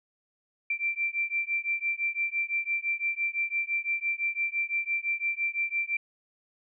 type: beating tone pair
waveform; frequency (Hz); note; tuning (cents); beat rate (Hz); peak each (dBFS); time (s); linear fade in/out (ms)
sine; 2349 / 2354.9; D7 / D7; 0 / +4; 5.9; -30; 0.7-5.97; 5
effects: none